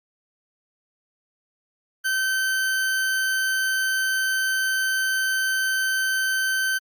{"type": "tone", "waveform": "40% pulse", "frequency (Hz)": 1542, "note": "G6", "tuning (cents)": -29, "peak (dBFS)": -20, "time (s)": [2.04, 6.79], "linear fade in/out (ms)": 20, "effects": ["Opus 48 kbps"]}